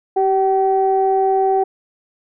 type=tone pair together; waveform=sine; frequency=386.5 / 765.4 Hz; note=G4 / G5; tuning=-24 / -42 cents; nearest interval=octave; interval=1182 cents; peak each=-15 dBFS; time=0.16-1.64 s; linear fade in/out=10 ms; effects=tanh soft clip ceiling -5 dBFS